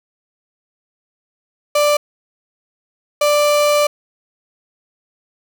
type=tone bursts at uneven times; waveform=35% pulse; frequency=589 Hz; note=D5; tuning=5 cents sharp; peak=-10 dBFS; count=2; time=1.75-1.97 / 3.21-3.87 s; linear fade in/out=5 ms; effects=none